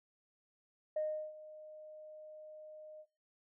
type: tone with ADSR envelope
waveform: sine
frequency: 616 Hz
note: D#5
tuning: 17 cents flat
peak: -31 dBFS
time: 0.96-3.06 s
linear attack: 6 ms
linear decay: 360 ms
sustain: -18 dB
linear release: 58 ms
effects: noise-tail reverb RT60 0.3 s tail -22 dB re dry + tanh soft clip ceiling -28 dBFS